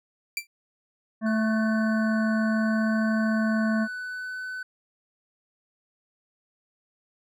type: tone with exponential decay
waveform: sawtooth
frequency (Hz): 2349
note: D7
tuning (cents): 0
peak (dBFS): -20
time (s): 0.37-0.47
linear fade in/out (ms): 2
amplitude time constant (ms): 20
type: harmonic tone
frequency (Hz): 220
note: A3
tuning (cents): 0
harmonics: 1 / 3 / 5 / 7 / 8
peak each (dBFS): -22 / -32 / -37 / -42 / -41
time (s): 1.21-3.88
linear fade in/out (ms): 50
type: tone with vibrato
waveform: triangle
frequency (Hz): 1500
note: F#6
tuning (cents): +23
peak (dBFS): -30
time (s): 1.26-4.63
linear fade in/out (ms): 5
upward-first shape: sine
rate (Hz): 0.69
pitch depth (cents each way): 9
effects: none